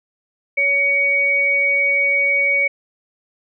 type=tone pair together; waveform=sine; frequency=561.8 / 2247 Hz; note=C#5 / C#7; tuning=+23 / +23 cents; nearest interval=2 octaves; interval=2400 cents; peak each=-25 / -14 dBFS; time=0.57-2.68 s; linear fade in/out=10 ms; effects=none